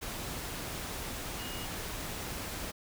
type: tone in noise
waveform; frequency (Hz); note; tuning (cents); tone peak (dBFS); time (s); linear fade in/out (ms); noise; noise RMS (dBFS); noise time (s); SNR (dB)
sine; 2873; F7; +48; -45; 1.38-1.67; 20; pink; -39; 0.01-2.72; -9
effects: none